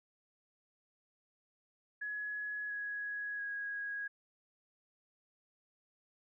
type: tone with pitch steps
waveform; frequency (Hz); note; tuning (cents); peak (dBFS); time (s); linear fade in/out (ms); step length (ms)
sine; 1686 / 1668.6 / 1651.3; G#6 / G#6 / G#6; +26 / +8 / -10; -37; 2.01-4.08; 10; 690
effects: none